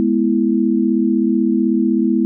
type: chord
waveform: sine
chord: E major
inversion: first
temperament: equal with one note detuned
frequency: 210.9 / 246.9 / 329.6 Hz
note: G#3 / B3 / E4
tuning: +27 / 0 / 0 cents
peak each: -17 dBFS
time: 0-2.25 s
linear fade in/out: 0 ms
effects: none